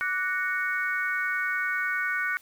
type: harmonic tone with a mistuned harmonic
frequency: 370 Hz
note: F#4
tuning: in tune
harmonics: 3 / 4 / 5 / 6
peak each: -36 / -27 / -33 / -33 dBFS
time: 0.01-2.37 s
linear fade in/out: 0 ms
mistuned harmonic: 3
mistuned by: +82 cents
effects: white hiss -56 dBFS RMS until 2.41 s